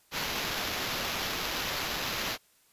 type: noise with sample-and-hold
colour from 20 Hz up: violet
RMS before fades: -33 dBFS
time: 0.11-2.38 s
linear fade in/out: 50 ms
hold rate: 8820 Hz
effects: white hiss -65 dBFS RMS until 2.72 s + resampled to 32000 Hz